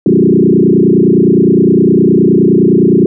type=tone with frequency modulation; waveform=sine; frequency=280 Hz; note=C#4; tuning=18 cents sharp; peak=-4 dBFS; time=0.06-3.06 s; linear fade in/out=2 ms; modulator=29.7 Hz; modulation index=4; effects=none